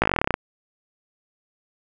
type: slowing click train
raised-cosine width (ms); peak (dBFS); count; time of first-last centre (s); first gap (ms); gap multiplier
0.5; -3; 14; 0.02-0.341; 17; 1.06
effects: none